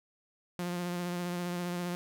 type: tone with vibrato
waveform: sawtooth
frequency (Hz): 176.2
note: F3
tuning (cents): +16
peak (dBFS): -29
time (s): 0.59-1.95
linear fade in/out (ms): 0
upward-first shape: triangle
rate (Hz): 15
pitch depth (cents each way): 26
effects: none